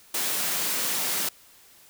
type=high-pass noise; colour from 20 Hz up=white; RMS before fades=-27 dBFS; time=0.14-1.29 s; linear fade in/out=5 ms; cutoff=140 Hz; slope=48 dB/octave; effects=white hiss -54 dBFS RMS until 1.89 s